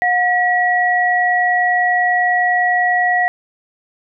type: tone pair together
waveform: sine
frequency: 721.1 / 1925 Hz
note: F#5 / B6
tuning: -45 / -45 cents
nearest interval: octave + perfect fourth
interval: 1700 cents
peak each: -15 dBFS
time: 0.02-3.28 s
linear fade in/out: 0 ms
effects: none